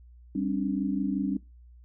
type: chord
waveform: sine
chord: G suspended fourth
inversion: none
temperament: equal with one note detuned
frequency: 196 / 268.1 / 293.7 Hz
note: G3 / C4 / D4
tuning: 0 / +42 / 0 cents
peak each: -30 dBFS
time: 0.35-1.37 s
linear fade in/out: 5 ms
effects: noise-tail reverb RT60 0.2 s tail -20 dB re dry + added 60 Hz sine -49 dBFS peak until 1.84 s